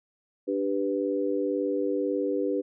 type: chord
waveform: sine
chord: G major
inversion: second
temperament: equal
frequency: 293.7 / 392 / 493.9 Hz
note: D4 / G4 / B4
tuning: 0 / 0 / 0 cents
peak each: -29 dBFS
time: 0.47-2.62 s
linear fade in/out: 20 ms
effects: none